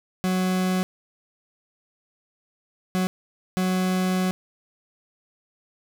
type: tone bursts at uneven times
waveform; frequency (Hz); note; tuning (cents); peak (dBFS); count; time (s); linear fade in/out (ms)
40% pulse; 185; F#3; 0; -20; 3; 0.24-0.83 / 2.95-3.07 / 3.57-4.31; 0
effects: none